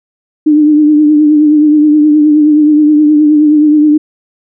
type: tone with vibrato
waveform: sine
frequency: 301.2 Hz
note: D4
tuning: 44 cents sharp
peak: -3 dBFS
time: 0.46-3.98 s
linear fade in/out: 10 ms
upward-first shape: triangle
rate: 9.5 Hz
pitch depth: 47 cents each way
effects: none